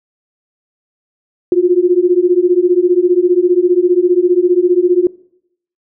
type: beating tone pair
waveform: sine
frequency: 349.2 / 364.2 Hz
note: F4 / F#4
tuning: 0 / -27 cents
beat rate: 15 Hz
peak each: -11 dBFS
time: 1.52-5.07 s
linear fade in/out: 2 ms
effects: noise-tail reverb RT60 0.7 s tail -21 dB re dry